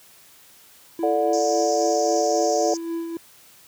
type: tone with tremolo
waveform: triangle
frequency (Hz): 333.1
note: E4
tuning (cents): +18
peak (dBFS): -22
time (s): 0.99-3.17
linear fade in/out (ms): 2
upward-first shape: sine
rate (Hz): 3.7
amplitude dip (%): 45
type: chord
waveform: sine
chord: D major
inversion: second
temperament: equal with one note detuned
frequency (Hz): 440 / 587.3 / 726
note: A4 / D5 / F#5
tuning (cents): 0 / 0 / -33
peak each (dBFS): -23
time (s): 1.03-2.74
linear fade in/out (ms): 2
type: band-pass noise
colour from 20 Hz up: white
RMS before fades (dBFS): -33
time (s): 1.33-2.77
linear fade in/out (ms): 2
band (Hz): 5000 to 7000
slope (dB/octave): 96
effects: white hiss -51 dBFS RMS until 3.67 s + high-pass 60 Hz 12 dB/octave